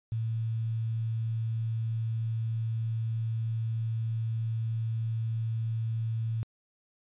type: tone with quantisation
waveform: sine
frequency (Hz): 112.9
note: A2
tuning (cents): +45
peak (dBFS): -28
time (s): 0.12-6.43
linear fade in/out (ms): 0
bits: 9
effects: resampled to 8000 Hz